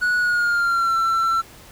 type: tone with pitch glide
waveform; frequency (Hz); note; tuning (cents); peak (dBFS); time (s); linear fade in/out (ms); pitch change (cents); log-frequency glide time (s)
triangle; 1466 to 1344.3; F#6 to E6; -16 to +34; -15; 0.01-1.42; 20; -150; 0.18-0.96
effects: pink hiss -45 dBFS RMS until 1.71 s